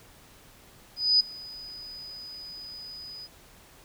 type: tone with ADSR envelope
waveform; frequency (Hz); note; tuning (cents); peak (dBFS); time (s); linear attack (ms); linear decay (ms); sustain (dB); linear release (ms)
sine; 4978; D#8; 0; -16; 0.96-3.28; 240; 11; -23; 35
effects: pink hiss -54 dBFS RMS until 3.84 s